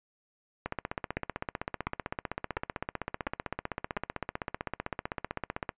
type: two click trains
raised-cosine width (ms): 0.5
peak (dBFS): -16 / -17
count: 5 / 80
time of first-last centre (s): 1.17-3.967 / 0.66-5.692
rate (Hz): 1.43 / 15.7
effects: noise-tail reverb RT60 0.1 s tail -24 dB re dry + resampled to 8000 Hz